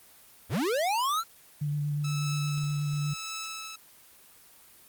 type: linear sweep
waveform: square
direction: up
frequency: 61.74 to 1392 Hz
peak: -26 dBFS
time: 0.49-1.24 s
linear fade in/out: 50 ms
type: tone with vibrato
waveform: sine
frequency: 146.83 Hz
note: D3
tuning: in tune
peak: -27 dBFS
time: 1.61-3.14 s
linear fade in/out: 10 ms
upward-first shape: square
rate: 8.4 Hz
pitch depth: 13 cents each way
type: tone with tremolo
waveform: 10% pulse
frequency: 1307 Hz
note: E6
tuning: 15 cents flat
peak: -26 dBFS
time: 2.04-3.76 s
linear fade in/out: 5 ms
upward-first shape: triangle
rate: 0.94 Hz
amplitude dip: 65%
effects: white hiss -55 dBFS RMS until 4.88 s + Opus 24 kbps